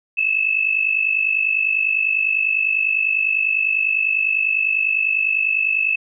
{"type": "tone pair together", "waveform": "sine", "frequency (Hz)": [2587, 2637], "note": ["E7", "E7"], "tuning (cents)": [-33, 0], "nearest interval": "unison", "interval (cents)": 33, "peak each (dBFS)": -19, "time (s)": [0.17, 5.96], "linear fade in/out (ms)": 10, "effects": []}